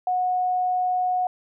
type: tone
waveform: sine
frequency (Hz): 731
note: F#5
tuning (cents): -21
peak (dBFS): -20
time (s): 0.07-1.27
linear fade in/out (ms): 2
effects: none